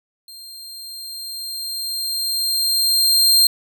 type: tone with level ramp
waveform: sawtooth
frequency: 4186 Hz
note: C8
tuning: in tune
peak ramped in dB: -34 to -7 dBFS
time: 0.28-3.47 s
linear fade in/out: 2 ms
effects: none